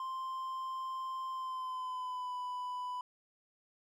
triangle tone with pitch glide, 1046.5 to 994.6 Hz, C6 to B5, 0 to +12 cents, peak -35 dBFS, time 0-3.01 s, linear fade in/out 2 ms, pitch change -88 cents, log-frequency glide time 1.3-2.34 s, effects none

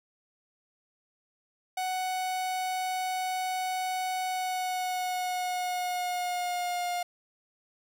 45% pulse tone with pitch glide, 743 to 709 Hz, F#5 to F5, +7 to +26 cents, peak -29 dBFS, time 1.77-7.03 s, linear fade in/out 5 ms, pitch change -81 cents, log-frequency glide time 4.25-6.92 s, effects none

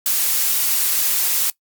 blue noise, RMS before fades -18 dBFS, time 0.06-1.5 s, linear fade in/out 2 ms, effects noise-tail reverb RT60 0.1 s tail -20 dB re dry + Opus 48 kbps

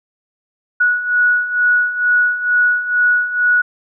sine beating tone pair, 1463 / 1465.2 Hz, F#6 / F#6, -20 / -17 cents, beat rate 2.2 Hz, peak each -18 / -13 dBFS, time 0.8-3.62 s, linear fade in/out 10 ms, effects none

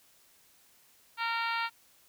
harmonic tone, 460.7 Hz, A#4, 20 cents flat, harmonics 2 / 3 / 4 / 5 / 6 / 7 / 8 / 9 / 10, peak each -34 / -34 / -39 / -38 / -40 / -45 / -45 / -45 / -48 dBFS, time 1.17-1.7 s, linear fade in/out 50 ms, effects white hiss -63 dBFS RMS until 2.08 s

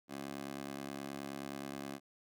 15% pulse tone with high-pass filter, 69.5 Hz, C#2, 5 cents sharp, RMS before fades -44 dBFS, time 0.08-2 s, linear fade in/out 50 ms, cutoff 290 Hz, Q 1.2, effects none

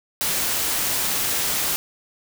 white noise, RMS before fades -23 dBFS, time 0.21-1.76 s, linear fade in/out 0 ms, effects none

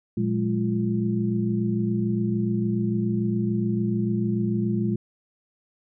sine tone cluster, 117.4 / 181 / 207.9 / 346 Hz, A#2 / F#3 / G#3 / F4, +13 / -38 / +2 / -16 cents, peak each -27 / -30 / -24 / -30 dBFS, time 0.17-4.96 s, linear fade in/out 5 ms, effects none

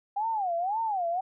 sine tone with vibrato, 784 Hz, G5, in tune, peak -26 dBFS, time 0.16-1.21 s, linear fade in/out 10 ms, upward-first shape sine, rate 1.9 Hz, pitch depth 260 cents each way, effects none

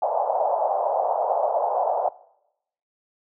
white band-pass noise, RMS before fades -23 dBFS, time 0.02-2.09 s, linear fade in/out 5 ms, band 560 to 840 Hz, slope 48 dB/octave, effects noise-tail reverb RT60 0.8 s tail -20 dB re dry

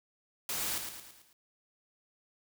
white noise with echo, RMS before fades -35 dBFS, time 0.49-0.78 s, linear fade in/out 2 ms, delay 110 ms, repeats 5, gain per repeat -6 dB, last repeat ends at 1.33 s, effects none

